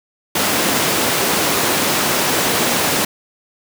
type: high-pass noise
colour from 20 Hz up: pink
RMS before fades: -17 dBFS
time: 0.35-3.05 s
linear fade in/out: 5 ms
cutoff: 210 Hz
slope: 12 dB/octave
effects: none